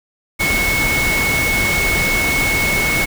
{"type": "tone in noise", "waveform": "sine", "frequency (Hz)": 2199, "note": "C#7", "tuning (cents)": -14, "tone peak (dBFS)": -16, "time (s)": [0.39, 3.06], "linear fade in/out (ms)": 20, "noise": "pink", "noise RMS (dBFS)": -20, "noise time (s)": [0.39, 3.06], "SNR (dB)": 1, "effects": []}